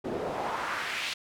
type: noise with band-pass filter sweep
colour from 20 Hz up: pink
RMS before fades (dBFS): -33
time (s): 0.04-1.14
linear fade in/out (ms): 10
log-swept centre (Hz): 340 to 3200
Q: 1.7
effects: none